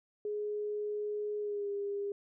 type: tone with pitch glide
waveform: sine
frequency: 418.1 to 403.6 Hz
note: G#4 to G#4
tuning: +12 to -49 cents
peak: -33 dBFS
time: 0.25-2.12 s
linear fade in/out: 2 ms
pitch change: -61 cents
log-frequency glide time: 1.4-1.69 s
effects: none